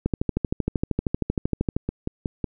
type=two click trains; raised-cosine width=3 ms; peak=-12 / -9 dBFS; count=4 / 23; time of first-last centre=1.89-2.442 / 0.06-1.765 s; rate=5.43 / 12.9 Hz; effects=none